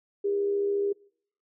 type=tone with amplitude modulation; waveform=sine; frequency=402.7 Hz; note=G4; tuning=47 cents sharp; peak=-22 dBFS; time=0.24-0.93 s; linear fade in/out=10 ms; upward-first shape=sine; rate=74.2 Hz; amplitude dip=40%; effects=noise-tail reverb RT60 0.6 s tail -25 dB re dry